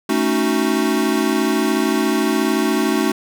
square chord, D# half-diminished seventh, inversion second, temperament equal, 220 / 277.2 / 311.1 / 370 Hz, A3 / C#4 / D#4 / F#4, 0 / 0 / 0 / 0 cents, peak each -22 dBFS, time 0.09-3.12 s, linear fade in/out 5 ms, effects none

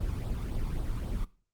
brown noise with flanger, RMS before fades -32 dBFS, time 0-1.25 s, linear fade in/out 10 ms, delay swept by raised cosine 0.22 to 0.9 ms, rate 3.7 Hz, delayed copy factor +0.6, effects noise-tail reverb RT60 0.4 s tail -19 dB re dry + Opus 24 kbps

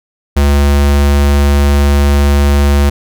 square tone, 71.2 Hz, C#2, 47 cents sharp, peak -7 dBFS, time 0.36-2.9 s, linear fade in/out 10 ms, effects none

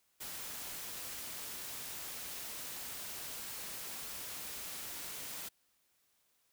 white noise, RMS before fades -44 dBFS, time 0.2-5.49 s, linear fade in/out 10 ms, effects white hiss -75 dBFS RMS until 6.52 s

